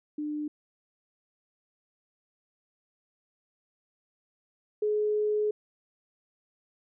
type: tone pair in turn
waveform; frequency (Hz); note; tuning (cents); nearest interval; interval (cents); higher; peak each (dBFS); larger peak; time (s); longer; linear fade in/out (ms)
sine; 299.3 / 422.4; D4 / G#4; +33 / +29; tritone; 596; second; -30 / -24; second; 0.18-0.48 / 4.82-5.51; second; 5
effects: none